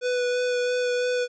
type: tone with vibrato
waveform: square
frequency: 494.2 Hz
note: B4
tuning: 1 cent sharp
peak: -23 dBFS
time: 0.01-1.28 s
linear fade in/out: 50 ms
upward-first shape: sine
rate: 3 Hz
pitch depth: 11 cents each way
effects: resampled to 16000 Hz